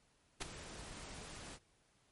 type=noise with ADSR envelope; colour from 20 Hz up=pink; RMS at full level=-36 dBFS; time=0.4-1.59 s; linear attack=22 ms; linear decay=7 ms; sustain=-14 dB; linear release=52 ms; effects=pink hiss -73 dBFS RMS until 2.11 s + MP3 48 kbps